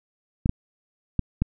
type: clicks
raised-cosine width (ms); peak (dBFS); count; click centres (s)
5; -9; 4; 0.459 / 0.494 / 1.193 / 1.42
effects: none